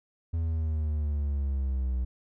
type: linear sweep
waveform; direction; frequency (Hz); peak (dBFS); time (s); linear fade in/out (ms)
triangle; down; 83.2 to 61.74; -24; 0.33-2.05; 10
effects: none